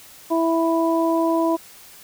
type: harmonic tone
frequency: 329.6 Hz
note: E4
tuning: in tune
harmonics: 1 / 2 / 3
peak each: -19 / -22 / -24 dBFS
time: 0.3-1.57 s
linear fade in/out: 20 ms
effects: white hiss -45 dBFS RMS until 2.03 s